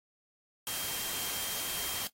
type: tone in noise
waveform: sine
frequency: 3200 Hz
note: G7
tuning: 35 cents sharp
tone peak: -41 dBFS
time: 0.67-2.07 s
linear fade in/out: 0 ms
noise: white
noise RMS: -36 dBFS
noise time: 0.67-2.07 s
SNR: -8 dB
effects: noise-tail reverb RT60 0.1 s tail -17 dB re dry + AAC 48 kbps